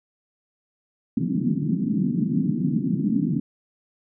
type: band-pass noise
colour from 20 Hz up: pink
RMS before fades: -23 dBFS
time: 1.17-3.4 s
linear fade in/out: 5 ms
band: 150 to 290 Hz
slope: 48 dB/octave
effects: none